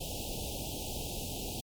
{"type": "band-stop noise", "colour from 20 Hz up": "pink", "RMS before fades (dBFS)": -38, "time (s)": [0, 1.61], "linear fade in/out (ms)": 10, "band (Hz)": [860, 2600], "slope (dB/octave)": 96, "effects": ["MP3 96 kbps"]}